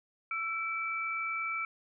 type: tone pair together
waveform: sine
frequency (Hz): 1334.3 / 2314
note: E6 / D7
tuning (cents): +21 / -26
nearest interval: minor seventh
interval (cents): 953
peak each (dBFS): -35 / -34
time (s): 0.31-1.65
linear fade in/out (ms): 2
effects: none